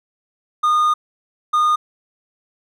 triangle tone bursts at uneven times, 1224 Hz, D#6, 29 cents flat, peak -11 dBFS, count 2, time 0.63-0.94 / 1.53-1.76 s, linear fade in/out 10 ms, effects none

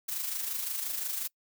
blue noise with amplitude modulation, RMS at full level -32 dBFS, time 0.08-1.28 s, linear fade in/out 10 ms, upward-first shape sine, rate 25.7 Hz, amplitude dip 50%, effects noise-tail reverb RT60 0.1 s tail -25 dB re dry

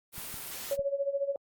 white noise, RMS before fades -40 dBFS, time 0.12-0.77 s, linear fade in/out 50 ms
clicks, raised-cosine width 5 ms, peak -34 dBFS, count 3, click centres 0.181 / 0.342 / 0.793 s
sine tone with tremolo, 558 Hz, C#5, 11 cents sharp, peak -25 dBFS, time 0.71-1.36 s, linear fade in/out 2 ms, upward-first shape sine, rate 14 Hz, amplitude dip 80%
effects Opus 32 kbps

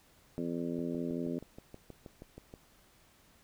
harmonic tone, 84.9 Hz, F2, 48 cents flat, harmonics 2 / 3 / 4 / 5 / 6 / 7, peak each -40 / -36 / -40 / -42 / -49 / -46 dBFS, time 0.38-1.39 s, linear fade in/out 0 ms
click train, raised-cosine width 2 ms, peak -33 dBFS, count 12, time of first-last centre 0.79-2.539 s, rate 6.29 Hz
effects pink hiss -64 dBFS RMS until 3.43 s

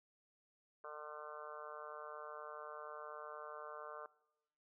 harmonic tone, 150.7 Hz, D3, 45 cents sharp, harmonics 3 / 4 / 5 / 6 / 7 / 8 / 9 / 10, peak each -54 / -53 / -60 / -61 / -54 / -53 / -56 / -59 dBFS, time 0.84-4.06 s, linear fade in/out 2 ms, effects noise-tail reverb RT60 0.9 s tail -21 dB re dry

